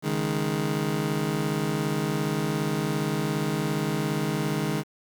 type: chord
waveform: 25% pulse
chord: C# suspended second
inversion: none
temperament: just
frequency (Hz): 138.59 / 155.92 / 207.9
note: C#3 / D#3 / G#3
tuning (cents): 0 / +4 / +2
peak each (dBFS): -29 / -24 / -26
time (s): 0.02-4.84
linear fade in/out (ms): 50
effects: 8-bit